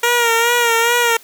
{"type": "tone with vibrato", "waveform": "10% pulse", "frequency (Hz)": 469.6, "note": "A#4", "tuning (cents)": 13, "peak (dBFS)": -4, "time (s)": [0.03, 1.17], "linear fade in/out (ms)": 5, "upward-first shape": "sine", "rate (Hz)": 2.4, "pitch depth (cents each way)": 47, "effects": ["white hiss -44 dBFS RMS until 1.23 s", "high-pass 150 Hz 12 dB/octave"]}